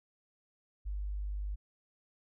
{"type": "tone", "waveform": "sine", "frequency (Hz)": 50.1, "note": "G1", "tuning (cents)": 38, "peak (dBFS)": -34, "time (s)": [0.85, 1.56], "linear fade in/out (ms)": 20, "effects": []}